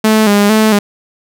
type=tone with vibrato; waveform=sawtooth; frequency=210.7 Hz; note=G#3; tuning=25 cents sharp; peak=-3 dBFS; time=0.04-0.79 s; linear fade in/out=5 ms; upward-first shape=square; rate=2.2 Hz; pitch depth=56 cents each way; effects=none